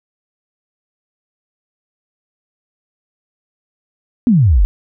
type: exponential sweep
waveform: sine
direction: down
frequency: 261.6 to 41.38 Hz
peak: -7 dBFS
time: 4.27-4.65 s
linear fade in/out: 0 ms
effects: none